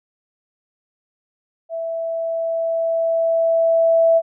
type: tone with level ramp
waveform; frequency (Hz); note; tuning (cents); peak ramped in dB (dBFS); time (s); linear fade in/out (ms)
sine; 660; E5; +2; -23 to -10; 1.69-4.22; 50
effects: none